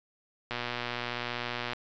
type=click train; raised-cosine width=0.3 ms; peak=-17 dBFS; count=149; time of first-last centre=0.51-1.733 s; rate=121 Hz; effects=resampled to 16000 Hz